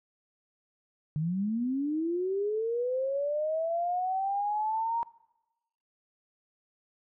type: linear sweep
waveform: sine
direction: up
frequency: 146.83 to 940 Hz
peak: -27 dBFS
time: 1.16-5.03 s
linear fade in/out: 0 ms
effects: noise-tail reverb RT60 1.0 s tail -22 dB re dry